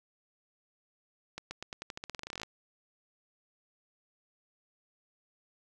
accelerating click train, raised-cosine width 0.2 ms, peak -22 dBFS, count 20, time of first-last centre 1.38-2.433 s, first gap 130 ms, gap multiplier 0.89, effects none

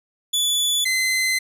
sawtooth tone pair in turn, 3454 / 2054 Hz, A7 / C7, -33 / -33 cents, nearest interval major sixth, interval 900 cents, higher first, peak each -15 dBFS, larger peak neither, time 0.33-0.85 / 0.85-1.39 s, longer second, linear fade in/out 10 ms, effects resampled to 32000 Hz

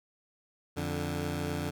15% pulse tone pair together, 87.31 / 146.83 Hz, F2 / D3, 0 / 0 cents, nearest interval major sixth, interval 900 cents, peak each -28 dBFS, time 0.76-1.71 s, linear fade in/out 20 ms, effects none

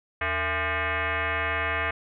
sine tone with frequency modulation, 293.3 Hz, D4, 2 cents flat, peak -24 dBFS, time 0.21-1.91 s, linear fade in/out 5 ms, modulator 374 Hz, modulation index 5.8, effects none

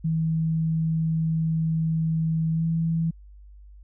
sine tone with pitch glide, 161.1 to 164.01 Hz, E3 to E3, -39 to -8 cents, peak -21 dBFS, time 0.04-3.11 s, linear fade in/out 10 ms, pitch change +31 cents, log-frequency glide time 2.52-2.65 s, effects added 50 Hz sine -44 dBFS peak until 3.83 s

